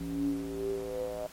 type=tone with band-pass filter sweep; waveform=square; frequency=56 Hz; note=A1; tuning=31 cents sharp; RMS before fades=-34 dBFS; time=0-1.27 s; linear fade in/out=5 ms; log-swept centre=230 to 620 Hz; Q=9.8; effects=pink hiss -51 dBFS RMS until 1.32 s + MP3 64 kbps